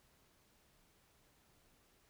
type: silence
effects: pink hiss -71 dBFS RMS until 2.09 s